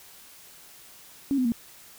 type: tone with pitch steps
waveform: sine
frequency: 277.2 / 254.2 / 233.1 Hz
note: C#4 / C4 / A#3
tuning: 0 / -50 / 0 cents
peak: -21 dBFS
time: 1.31-1.52 s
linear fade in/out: 0 ms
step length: 70 ms
effects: white hiss -50 dBFS RMS until 1.98 s